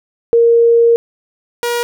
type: tone pair in turn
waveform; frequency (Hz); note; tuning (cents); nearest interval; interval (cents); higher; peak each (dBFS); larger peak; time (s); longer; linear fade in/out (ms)
sine / sawtooth; 466.2 / 477.1; A#4 / A#4; 0 / +40; unison; 40; second; -6 / -11; first; 0.33-0.96 / 1.63-1.83; first; 0
effects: none